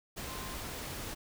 sine tone in noise, 1046.5 Hz, C6, in tune, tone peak -47 dBFS, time 0.27-0.56 s, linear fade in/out 20 ms, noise pink, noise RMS -41 dBFS, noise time 0.16-1.15 s, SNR -9 dB, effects none

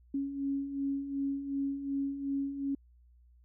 sine beating tone pair, 274.8 / 277.5 Hz, C#4 / C#4, -15 / +2 cents, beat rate 2.7 Hz, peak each -39 / -32 dBFS, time 0.14-2.75 s, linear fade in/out 5 ms, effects added 60 Hz sine -58 dBFS peak until 3.44 s

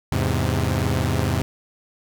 sawtooth chord, E augmented, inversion none, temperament equal, 82.41 / 103.83 / 130.81 Hz, E2 / G#2 / B#2, 0 / 0 / 0 cents, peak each -20 dBFS, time 0.12-1.42 s, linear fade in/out 0 ms, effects none

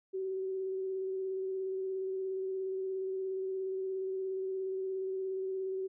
sine tone with vibrato, 380.1 Hz, F#4, 47 cents sharp, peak -33 dBFS, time 0.13-5.88 s, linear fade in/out 20 ms, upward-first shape square, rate 17 Hz, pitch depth 14 cents each way, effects none

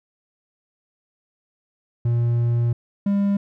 triangle tone pair in turn, 118.5 / 200.4 Hz, A#2 / G3, +29 / +38 cents, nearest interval major sixth, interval 909 cents, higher second, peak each -15 dBFS, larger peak neither, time 2.05-2.73 / 3.06-3.37 s, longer first, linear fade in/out 5 ms, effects none

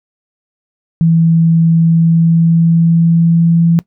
sine tone with pitch glide, 164.81 to 167.69 Hz, E3 to E3, 0 to +30 cents, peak -6 dBFS, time 1.01-3.79 s, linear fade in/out 0 ms, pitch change +30 cents, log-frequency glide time 1.73-3.66 s, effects noise-tail reverb RT60 0.1 s tail -20 dB re dry

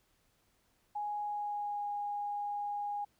sine tone with pitch glide, 830.6 to 821.1 Hz, G#5 to G#5, 0 to -20 cents, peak -34 dBFS, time 0.95-3.05 s, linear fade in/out 10 ms, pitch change -20 cents, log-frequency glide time 1.21-1.88 s, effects pink hiss -73 dBFS RMS until 3.19 s

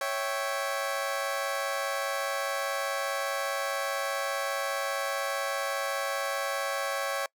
20% pulse chord, C# diminished, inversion none, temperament equal, 554.4 / 659.3 / 784 Hz, C#5 / E5 / G5, 0 / 0 / 0 cents, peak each -26 / -31 / -31 dBFS, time 0.01-7.26 s, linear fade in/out 2 ms, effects noise-tail reverb RT60 0.1 s tail -25 dB re dry

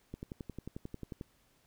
click train, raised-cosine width 3 ms, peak -28 dBFS, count 13, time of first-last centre 0.14-1.211 s, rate 11.2 Hz, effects pink hiss -70 dBFS RMS until 1.66 s

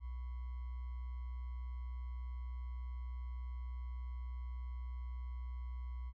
sine tone with sample-and-hold, 61.7 Hz, B1, 1 cent flat, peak -40 dBFS, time 0-6.13 s, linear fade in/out 50 ms, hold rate 1050 Hz, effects low-pass 2000 Hz 12 dB/octave

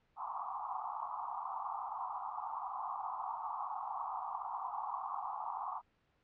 pink band-pass noise, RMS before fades -41 dBFS, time 0.16-5.82 s, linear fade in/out 50 ms, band 750 to 1200 Hz, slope 96 dB/octave, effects pink hiss -75 dBFS RMS until 6.23 s + low-pass 3000 Hz 12 dB/octave

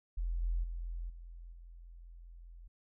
sine tone with level steps, 42.5 Hz, F1, 46 cents flat, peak -32 / -30 / -37 / -46 / -49 dBFS, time 0.17-2.68 s, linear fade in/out 10 ms, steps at 0.42 / 0.63 / 1.09 / 1.52 s, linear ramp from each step 10 ms, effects none

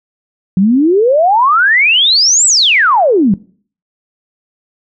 sine exponential two-way sweep, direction up then down, 179 to 8030 to 179 Hz, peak -6 dBFS, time 0.57-3.34 s, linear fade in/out 2 ms, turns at 2.46 s, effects noise-tail reverb RT60 0.5 s tail -23 dB re dry

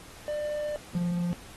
triangle tone pair in turn, 597 / 174.54 Hz, D5 / F3, +28 / -1 cents, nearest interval octave + major sixth, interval 2129 cents, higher first, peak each -27 / -24 dBFS, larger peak second, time 0.28-0.76 / 0.95-1.33 s, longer first, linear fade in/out 0 ms, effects pink hiss -49 dBFS RMS until 1.56 s + AAC 32 kbps

